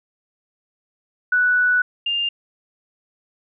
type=tone pair in turn; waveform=sine; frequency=1480 / 2804 Hz; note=F#6 / F7; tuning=0 / +6 cents; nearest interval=major seventh; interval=1106 cents; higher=second; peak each=-14 / -19 dBFS; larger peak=first; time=1.32-1.82 / 2.06-2.29 s; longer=first; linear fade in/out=5 ms; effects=none